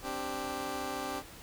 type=chord; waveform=15% pulse; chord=C suspended second; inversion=none; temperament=just; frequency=261.6 / 294.3 / 392.4 Hz; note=C4 / D4 / G4; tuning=0 / +4 / +2 cents; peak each=-34 dBFS; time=0.02-1.23 s; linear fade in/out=50 ms; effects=pink hiss -50 dBFS RMS until 1.42 s